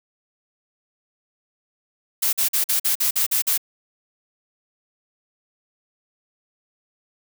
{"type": "noise bursts", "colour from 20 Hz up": "blue", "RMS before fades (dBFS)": -20, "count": 9, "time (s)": [2.22, 3.578], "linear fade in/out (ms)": 10, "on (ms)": 110, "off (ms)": 46, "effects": []}